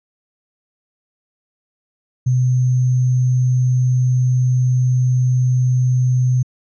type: tone with sample-and-hold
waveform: sine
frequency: 126 Hz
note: B2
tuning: 35 cents sharp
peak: -12 dBFS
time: 2.26-6.43 s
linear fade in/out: 10 ms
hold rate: 6300 Hz
effects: resampled to 16000 Hz